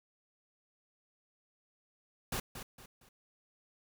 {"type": "noise with echo", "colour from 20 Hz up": "pink", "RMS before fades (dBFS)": -36, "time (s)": [2.32, 2.4], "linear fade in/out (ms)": 5, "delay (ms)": 230, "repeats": 3, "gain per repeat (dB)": -9, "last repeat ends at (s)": 3.09, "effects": []}